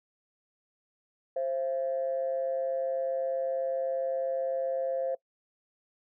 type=tone pair together; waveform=sine; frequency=528 / 675.8 Hz; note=C5 / E5; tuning=+16 / +43 cents; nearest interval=major third; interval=427 cents; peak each=-28 / -34 dBFS; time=1.36-5.15 s; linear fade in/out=5 ms; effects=noise-tail reverb RT60 0.1 s tail -22 dB re dry + tanh soft clip ceiling -21 dBFS